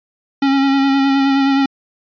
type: tone with vibrato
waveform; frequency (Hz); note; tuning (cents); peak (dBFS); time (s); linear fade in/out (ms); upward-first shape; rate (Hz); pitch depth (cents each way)
square; 273.6; C#4; -23; -12; 0.42-1.66; 5; sine; 9.6; 24
effects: resampled to 11025 Hz